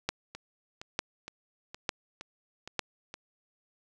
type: two click trains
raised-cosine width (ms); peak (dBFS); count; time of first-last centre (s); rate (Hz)
0.2; -24 / -11; 7 / 4; 0.35-3.141 / 0.09-2.793; 2.15 / 1.11
effects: none